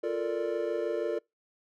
triangle chord, Bb major seventh, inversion second, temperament equal, 349.2 / 440 / 466.2 / 587.3 Hz, F4 / A4 / Bb4 / D5, 0 / 0 / 0 / 0 cents, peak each -32 dBFS, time 0.03-1.19 s, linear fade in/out 10 ms, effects noise-tail reverb RT60 0.2 s tail -26 dB re dry

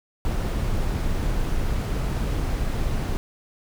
brown noise, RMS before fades -24 dBFS, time 0.25-3.17 s, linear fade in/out 0 ms, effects none

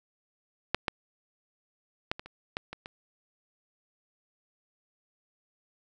clicks, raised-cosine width 0.3 ms, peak -8 / -11 / -12 / -23 / -29 / -15 / -23 / -24 dBFS, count 8, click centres 0.746 / 0.882 / 2.115 / 2.195 / 2.26 / 2.569 / 2.73 / 2.859 s, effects none

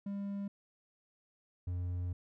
triangle tone pair in turn, 200 / 89.09 Hz, G3 / F2, +35 / +35 cents, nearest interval octave + major second, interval 1400 cents, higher first, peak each -34 / -32 dBFS, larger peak second, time 0.06-0.48 / 1.67-2.13 s, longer second, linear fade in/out 5 ms, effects none

